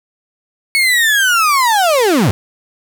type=linear sweep; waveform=35% pulse; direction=down; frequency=2215 to 78.1 Hz; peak=-8 dBFS; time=0.75-2.31 s; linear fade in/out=0 ms; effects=none